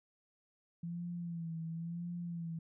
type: tone with vibrato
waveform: sine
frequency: 168.4 Hz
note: E3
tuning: 37 cents sharp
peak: -38 dBFS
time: 0.83-2.59 s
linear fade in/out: 5 ms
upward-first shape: sine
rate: 0.96 Hz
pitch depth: 57 cents each way
effects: none